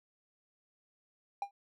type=tone with exponential decay; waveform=triangle; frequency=802 Hz; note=G5; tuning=39 cents sharp; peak=-27 dBFS; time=1.42-1.51 s; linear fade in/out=2 ms; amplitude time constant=19 ms; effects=none